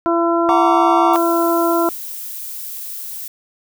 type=harmonic tone; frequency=337.6 Hz; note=E4; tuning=41 cents sharp; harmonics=1 / 2 / 3 / 4; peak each=-16 / -19 / -21 / -22 dBFS; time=0.06-1.89 s; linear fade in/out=0 ms
type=chord; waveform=triangle; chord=Gb augmented; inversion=none; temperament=just; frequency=740 / 925 / 1156.2 Hz; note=Gb5 / Bb5 / D6; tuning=0 / -14 / -27 cents; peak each=-16 / -16 / -16 dBFS; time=0.49-1.16 s; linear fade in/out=0 ms
type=noise; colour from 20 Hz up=violet; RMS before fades=-29 dBFS; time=1.13-3.28 s; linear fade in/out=5 ms
effects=none